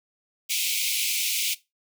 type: high-pass noise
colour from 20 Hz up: pink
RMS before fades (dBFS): -26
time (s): 0.49-1.55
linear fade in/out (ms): 20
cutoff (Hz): 2200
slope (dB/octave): 96
effects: noise-tail reverb RT60 0.2 s tail -17 dB re dry